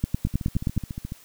two click trains, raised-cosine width 5 ms, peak -19 / -10 dBFS, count 13 / 8, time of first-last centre 0.27-1.121 / 0.04-0.777 s, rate 14.1 / 9.5 Hz, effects white hiss -52 dBFS RMS until 1.24 s

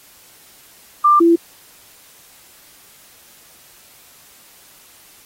sine tone pair in turn, 1188 / 337.1 Hz, D6 / E4, +20 / +39 cents, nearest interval octave + minor seventh, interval 2181 cents, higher first, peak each -8 dBFS, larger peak neither, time 1.04-1.2 / 1.2-1.36 s, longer neither, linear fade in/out 10 ms, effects white hiss -47 dBFS RMS until 5.25 s + AAC 48 kbps

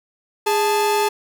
45% pulse tone pair together, 412.5 / 874 Hz, G#4 / A5, -12 / -12 cents, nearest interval octave + minor second, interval 1300 cents, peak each -19 dBFS, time 0.46-1.09 s, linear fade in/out 10 ms, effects none

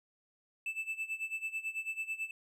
triangle tone with tremolo, 2637 Hz, E7, in tune, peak -31 dBFS, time 0.66-2.31 s, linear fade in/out 2 ms, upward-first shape sine, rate 9.1 Hz, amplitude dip 85%, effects none

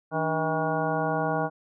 harmonic tone with a mistuned harmonic, 159.6 Hz, D#3, 44 cents sharp, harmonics 1 / 2 / 3 / 4 / 5 / 6 / 7 / 9, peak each -31 / -33 / -32 / -30 / -30 / -36 / -35 / -34 dBFS, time 0.11-1.5 s, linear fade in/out 50 ms, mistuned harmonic 2, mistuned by -120 cents, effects none

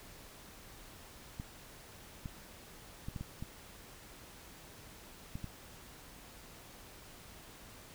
clicks, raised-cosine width 5 ms, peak -28 dBFS, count 8, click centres 1.399 / 2.258 / 3.085 / 3.162 / 3.21 / 3.425 / 5.355 / 5.443 s, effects pink hiss -54 dBFS RMS until 7.94 s

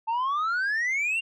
sine exponential sweep, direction up, 878 to 2820 Hz, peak -21 dBFS, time 0.07-1.21 s, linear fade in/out 20 ms, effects tanh soft clip ceiling -23 dBFS

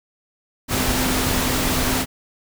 sine tone in noise, 255.7 Hz, C4, 40 cents flat, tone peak -26 dBFS, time 0.68-2.06 s, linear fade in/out 50 ms, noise pink, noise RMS -21 dBFS, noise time 0.68-2.06 s, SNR -8 dB, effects none

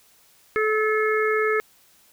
harmonic tone, 432 Hz, A4, 32 cents flat, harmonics 1 / 3 / 4 / 5, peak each -21 / -26 / -27 / -28 dBFS, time 0.56-1.6 s, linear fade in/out 0 ms, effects white hiss -57 dBFS RMS until 2.12 s

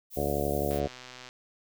violet noise, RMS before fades -41 dBFS, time 0.1-0.81 s, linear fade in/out 50 ms
harmonic tone, 71.7 Hz, D2, 41 cents flat, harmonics 1 / 2 / 3 / 4 / 5 / 6 / 7 / 8 / 9 / 10, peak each -35 / -36 / -38 / -37 / -36 / -34 / -37 / -33 / -39 / -36 dBFS, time 0.16-0.88 s, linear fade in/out 20 ms
click train, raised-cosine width 0.2 ms, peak -27 dBFS, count 74, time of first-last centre 0.71-1.289 s, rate 126 Hz
effects none

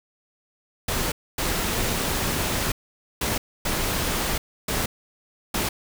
pink noise bursts at uneven times, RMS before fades -25 dBFS, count 6, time 0.88-1.12 / 1.38-2.72 / 3.21-3.38 / 3.65-4.38 / 4.68-4.86 / 5.54-5.69 s, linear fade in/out 5 ms, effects none

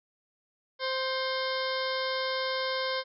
harmonic tone with a mistuned harmonic, 523.3 Hz, C5, in tune, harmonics 1 / 2 / 3 / 4 / 6 / 7 / 8 / 9 / 10, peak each -32 / -35 / -37 / -38 / -40 / -40 / -41 / -42 / -42 dBFS, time 0.79-3.04 s, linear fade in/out 50 ms, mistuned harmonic 4, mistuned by +26 cents, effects none

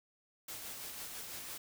white noise with tremolo, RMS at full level -44 dBFS, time 0.48-1.58 s, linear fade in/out 5 ms, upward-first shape sine, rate 6 Hz, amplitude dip 30%, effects none

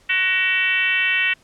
sine tone with frequency modulation, 2275 Hz, C#7, 44 cents sharp, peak -16 dBFS, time 0.09-1.34 s, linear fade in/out 10 ms, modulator 393 Hz, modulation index 1.7, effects pink hiss -55 dBFS RMS until 1.43 s + low-pass 9000 Hz 12 dB/octave

